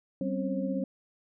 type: tone cluster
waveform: sine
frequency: 192.2 / 258.1 / 274.1 / 538 Hz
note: G3 / C4 / C#4 / C5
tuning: -34 / -23 / -19 / +48 cents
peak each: -32 / -34 / -35 / -35 dBFS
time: 0.21-0.84 s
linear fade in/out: 2 ms
effects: none